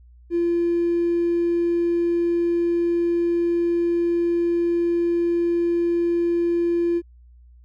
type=tone with hard clipping; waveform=triangle; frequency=342.7 Hz; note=F4; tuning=33 cents flat; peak=-18 dBFS; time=0.3-7.02 s; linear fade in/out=50 ms; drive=3 dB; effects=added 60 Hz sine -46 dBFS peak until 7.64 s